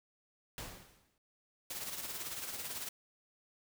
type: noise with exponential decay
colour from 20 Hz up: pink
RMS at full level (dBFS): -41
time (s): 0.58-1.18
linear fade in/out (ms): 1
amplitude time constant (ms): 130
type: noise with tremolo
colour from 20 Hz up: white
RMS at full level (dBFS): -40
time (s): 1.7-2.89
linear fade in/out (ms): 5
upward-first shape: sine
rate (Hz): 18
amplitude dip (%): 50
effects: none